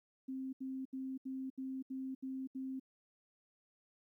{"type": "tone bursts", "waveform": "sine", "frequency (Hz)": 263.7, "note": "C4", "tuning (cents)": 14, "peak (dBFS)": -39, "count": 8, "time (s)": [0.28, 2.798], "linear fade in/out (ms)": 10, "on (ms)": 250, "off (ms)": 74, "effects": ["13-bit"]}